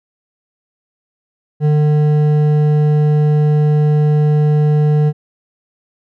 sine tone with hard clipping, 150 Hz, D3, 37 cents sharp, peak -11 dBFS, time 1.6-5.13 s, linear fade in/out 50 ms, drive 8 dB, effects none

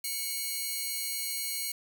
5% pulse tone cluster, 2228 / 2900 / 4161 Hz, C#7 / F#7 / C8, +8 / -35 / -10 cents, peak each -25 / -33 / -29 dBFS, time 0.04-1.72 s, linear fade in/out 5 ms, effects none

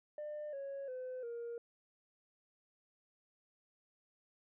sine tone with pitch steps, 599 / 552.5 / 509.5 / 470 Hz, D5 / C#5 / C5 / A#4, +34 / -6 / -46 / +14 cents, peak -39 dBFS, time 0.18-1.58 s, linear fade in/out 2 ms, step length 350 ms, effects tanh soft clip ceiling -39 dBFS

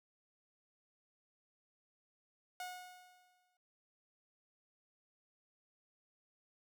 sawtooth tone with exponential decay, 727 Hz, F#5, 31 cents flat, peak -37 dBFS, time 2.6-3.57 s, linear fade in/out 2 ms, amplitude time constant 210 ms, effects none

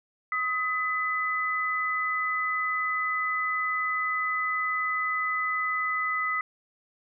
sine tone pair together, 1261 / 2002 Hz, D#6 / B6, +23 / +23 cents, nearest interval minor sixth, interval 800 cents, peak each -28 dBFS, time 0.32-6.41 s, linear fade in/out 2 ms, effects none

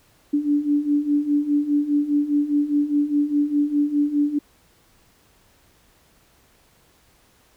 sine beating tone pair, 288.3 / 293.2 Hz, D4 / D4, -32 / -3 cents, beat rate 4.9 Hz, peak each -23 / -19 dBFS, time 0.33-4.39 s, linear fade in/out 10 ms, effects pink hiss -58 dBFS RMS until 7.56 s

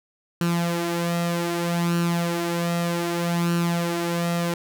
sawtooth tone with flanger, 171.2 Hz, F3, 34 cents flat, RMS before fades -24 dBFS, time 0.41-4.54 s, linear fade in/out 2 ms, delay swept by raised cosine 0.7 to 4.3 ms, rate 0.64 Hz, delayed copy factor +0.6, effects none

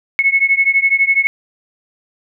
sine beating tone pair, 2189 / 2201 Hz, C#7 / C#7, -22 / -13 cents, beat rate 12 Hz, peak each -13 / -14 dBFS, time 0.19-1.27 s, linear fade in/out 0 ms, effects none

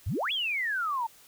sine exponential two-way sweep, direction up then down, 72 to 3442 to 882 Hz, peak -27 dBFS, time 0.06-1.07 s, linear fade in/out 10 ms, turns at 0.32 s, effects white hiss -56 dBFS RMS until 1.27 s

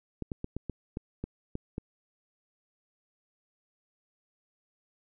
clicks, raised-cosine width 3 ms, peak -21 dBFS, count 9, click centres 0.223 / 0.318 / 0.444 / 0.566 / 0.697 / 0.971 / 1.24 / 1.554 / 1.781 s, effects none

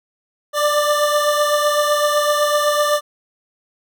25% pulse beating tone pair, 590 / 597.9 Hz, D5 / D5, +8 / +31 cents, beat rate 7.9 Hz, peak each -12 / -18 dBFS, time 0.53-3.01 s, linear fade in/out 50 ms, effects none

